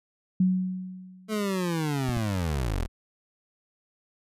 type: tone with exponential decay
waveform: sine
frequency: 185 Hz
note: F#3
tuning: in tune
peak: -17 dBFS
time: 0.4-1.46 s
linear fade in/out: 5 ms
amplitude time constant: 230 ms
type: linear sweep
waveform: 25% pulse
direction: down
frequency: 220.4 to 33.33 Hz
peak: -22 dBFS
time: 1.28-2.88 s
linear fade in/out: 50 ms
type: clicks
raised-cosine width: 5 ms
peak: -18 dBFS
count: 2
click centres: 2.092 / 2.17 s
effects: resampled to 32000 Hz